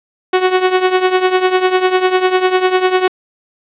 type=tone with tremolo; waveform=sawtooth; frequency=370 Hz; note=F#4; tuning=in tune; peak=-3 dBFS; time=0.33-3.08 s; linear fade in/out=5 ms; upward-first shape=triangle; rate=10 Hz; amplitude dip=80%; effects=resampled to 8000 Hz + 7-bit